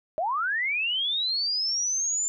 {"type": "linear sweep", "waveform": "sine", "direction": "up", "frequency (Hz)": [597, 7230], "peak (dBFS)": -24, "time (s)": [0.18, 2.28], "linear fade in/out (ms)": 0, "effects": []}